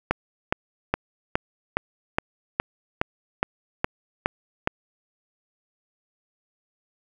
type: click train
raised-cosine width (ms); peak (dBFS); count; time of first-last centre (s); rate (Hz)
0.5; -5; 12; 0.11-4.674; 2.41
effects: 7-bit